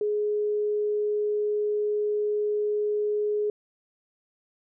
sine tone, 418.8 Hz, G#4, 15 cents sharp, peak -23 dBFS, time 0.01-3.5 s, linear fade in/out 2 ms, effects none

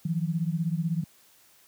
sine beating tone pair, 160.2 / 176.2 Hz, E3 / F3, -49 / +16 cents, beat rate 16 Hz, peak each -27 / -29 dBFS, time 0.05-1.04 s, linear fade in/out 5 ms, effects white hiss -59 dBFS RMS until 1.67 s + high-pass 80 Hz 12 dB/octave

